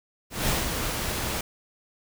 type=noise with ADSR envelope; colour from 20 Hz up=pink; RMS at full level=-24 dBFS; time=0.3-1.41 s; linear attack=190 ms; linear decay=160 ms; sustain=-5 dB; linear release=4 ms; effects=none